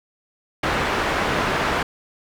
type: low-pass noise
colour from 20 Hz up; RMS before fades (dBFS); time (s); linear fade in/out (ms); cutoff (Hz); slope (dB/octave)
white; -22; 0.63-1.83; 5; 1600; 12
effects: none